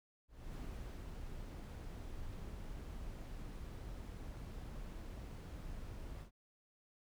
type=noise with ADSR envelope; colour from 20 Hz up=brown; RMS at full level=-45 dBFS; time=0.28-6.31 s; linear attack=270 ms; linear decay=520 ms; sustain=-2 dB; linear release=100 ms; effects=none